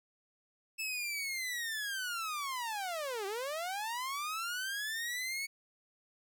sawtooth linear two-way sweep, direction down then up, 2637 to 379.4 to 2235 Hz, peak -32 dBFS, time 0.78-5.47 s, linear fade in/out 20 ms, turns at 3.26 s, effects none

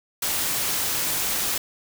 white noise, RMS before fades -25 dBFS, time 0.22-1.58 s, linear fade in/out 5 ms, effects none

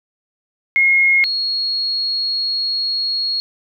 sine tone pair in turn, 2154 / 4308 Hz, C7 / C8, +50 / +50 cents, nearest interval octave, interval 1200 cents, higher second, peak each -10 / -17 dBFS, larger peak first, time 0.76-1.24 / 1.24-3.4 s, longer second, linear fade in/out 0 ms, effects none

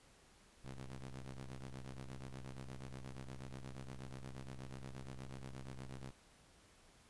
sawtooth ring-modulated tone, 66.7 Hz, C2, 34 cents sharp, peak -40 dBFS, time 0.64-6.11 s, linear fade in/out 5 ms, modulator 62.5 Hz, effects pink hiss -66 dBFS RMS until 7.09 s + resampled to 24000 Hz

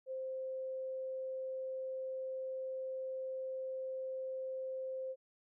sine tone, 523.3 Hz, C5, in tune, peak -38 dBFS, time 0.06-5.16 s, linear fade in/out 50 ms, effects none

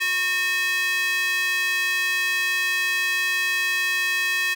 square tone with high-pass filter, 364.6 Hz, F#4, 25 cents flat, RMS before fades -23 dBFS, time 0-4.55 s, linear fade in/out 20 ms, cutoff 2100 Hz, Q 7, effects none

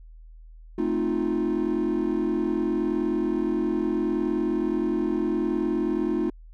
triangle chord, F dominant seventh, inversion first, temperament equal with one note detuned, 220 / 261.6 / 311.1 / 350.4 Hz, A3 / C4 / Eb4 / F4, 0 / 0 / 0 / +6 cents, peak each -27 / -28 / -24 / -24 dBFS, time 0.78-6.3 s, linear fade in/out 5 ms, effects tanh soft clip ceiling -15 dBFS + added 40 Hz sine -43 dBFS peak until 6.53 s

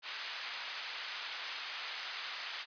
white band-pass noise, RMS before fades -42 dBFS, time 0.02-2.66 s, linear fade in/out 50 ms, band 1100 to 4100 Hz, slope 12 dB/octave, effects resampled to 11025 Hz

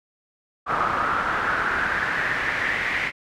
brown noise with band-pass filter sweep, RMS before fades -24 dBFS, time 0.66-3.12 s, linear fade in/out 50 ms, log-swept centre 1200 to 2100 Hz, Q 4.8, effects none

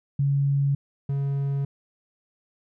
sine / triangle tone pair in turn, 140 / 139.19 Hz, C#3 / C#3, +18 / +7 cents, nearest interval unison, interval 11 cents, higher first, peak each -19 / -21 dBFS, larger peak first, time 0.19-0.75 / 1.09-1.65 s, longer neither, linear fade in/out 5 ms, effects none

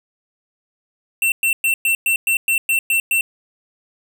square tone bursts, 2702 Hz, E7, 42 cents sharp, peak -15 dBFS, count 10, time 1.22-3.21 s, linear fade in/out 2 ms, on 100 ms, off 110 ms, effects none

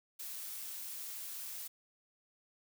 blue noise, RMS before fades -44 dBFS, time 0.19-1.68 s, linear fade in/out 10 ms, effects none

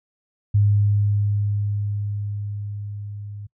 sine tone with level ramp, 102.7 Hz, G#2, 19 cents flat, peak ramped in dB -13 to -32 dBFS, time 0.54-3.47 s, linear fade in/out 10 ms, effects noise-tail reverb RT60 0.1 s tail -24 dB re dry

